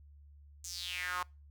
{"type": "tone with high-pass filter sweep", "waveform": "sawtooth", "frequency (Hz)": 180, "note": "F#3", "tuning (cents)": -47, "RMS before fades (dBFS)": -39, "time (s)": [0.64, 1.23], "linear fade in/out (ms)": 5, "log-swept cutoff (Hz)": [7000, 1000], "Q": 4.8, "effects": ["noise-tail reverb RT60 0.3 s tail -26 dB re dry", "added 72 Hz sine -54 dBFS peak until 1.5 s"]}